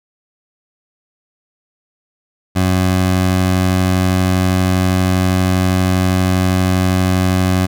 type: tone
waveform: 20% pulse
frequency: 92.5 Hz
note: F#2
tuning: in tune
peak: -7 dBFS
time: 2.55-7.67 s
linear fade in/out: 20 ms
effects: none